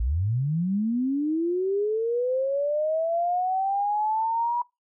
sine linear sweep, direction up, 50.8 to 969 Hz, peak -22 dBFS, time 0-4.62 s, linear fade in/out 5 ms, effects noise-tail reverb RT60 0.2 s tail -22 dB re dry

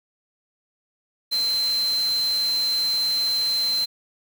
sine tone in noise, 4100 Hz, C8, 36 cents flat, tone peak -20 dBFS, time 1.31-3.86 s, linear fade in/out 20 ms, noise white, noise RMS -35 dBFS, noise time 1.31-3.86 s, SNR +12 dB, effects none

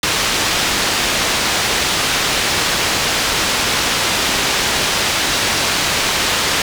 white low-pass noise, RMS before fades -17 dBFS, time 0.03-6.62 s, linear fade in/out 2 ms, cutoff 4900 Hz, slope 12 dB/octave, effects none

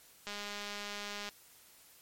click train, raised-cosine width 0.2 ms, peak -24 dBFS, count 210, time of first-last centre 0.27-1.29 s, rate 205 Hz, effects white hiss -60 dBFS RMS until 2.01 s + MP3 64 kbps

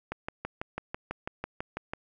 click train, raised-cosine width 0.5 ms, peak -18 dBFS, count 12, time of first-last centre 0.12-1.935 s, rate 6.06 Hz, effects none

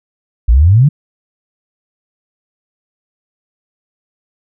sine exponential sweep, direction up, 52.6 to 155.9 Hz, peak -4 dBFS, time 0.48-0.89 s, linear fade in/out 10 ms, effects none

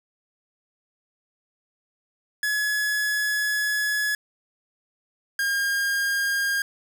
45% pulse tone pair in turn, 1696 / 1615.3 Hz, G#6 / G#6, +36 / -49 cents, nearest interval minor second, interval 85 cents, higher first, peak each -22 dBFS, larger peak neither, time 2.43-4.15 / 5.39-6.62 s, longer first, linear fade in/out 2 ms, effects none

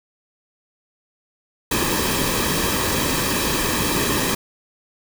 pink noise with comb filter, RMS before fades -21 dBFS, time 1.71-4.35 s, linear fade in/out 5 ms, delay 1.4 ms, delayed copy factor -0.6, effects none

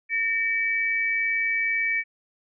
sine tone pair together, 1829 / 2291 Hz, A#6 / D7, -33 / -44 cents, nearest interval major third, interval 389 cents, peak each -27 / -23 dBFS, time 0.09-2.04 s, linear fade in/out 50 ms, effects none

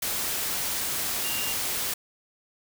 sine tone in noise, 2794 Hz, F7, in tune, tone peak -34 dBFS, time 1.24-1.53 s, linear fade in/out 5 ms, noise white, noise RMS -29 dBFS, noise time 0.02-1.94 s, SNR -8 dB, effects none

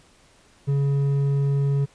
sine tone with hard clipping, 140 Hz, C#3, 18 cents sharp, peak -20 dBFS, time 0.67-1.86 s, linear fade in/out 20 ms, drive 5 dB, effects pink hiss -56 dBFS RMS until 1.94 s + resampled to 22050 Hz

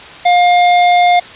square tone, 709 Hz, F5, 26 cents sharp, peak -7 dBFS, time 0.25-1.2 s, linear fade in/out 10 ms, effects white hiss -32 dBFS RMS until 1.35 s + resampled to 8000 Hz

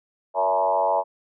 sine tone with frequency modulation, 757 Hz, F#5, 39 cents sharp, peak -18 dBFS, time 0.34-1.04 s, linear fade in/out 50 ms, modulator 93.7 Hz, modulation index 2.4, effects none

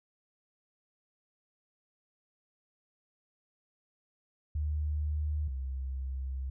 sine tone pair in turn, 75.2 / 66.01 Hz, D2 / C2, +42 / +16 cents, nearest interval major second, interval 226 cents, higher first, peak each -29 / -33 dBFS, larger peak first, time 4.55-5.48 / 5.48-6.5 s, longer second, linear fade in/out 5 ms, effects none

